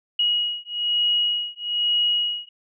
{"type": "beating tone pair", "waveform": "sine", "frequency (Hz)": [2898, 2899.1], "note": ["F#7", "F#7"], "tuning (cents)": [-37, -36], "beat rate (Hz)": 1.1, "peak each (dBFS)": -23, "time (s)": [0.19, 2.49], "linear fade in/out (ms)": 5, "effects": []}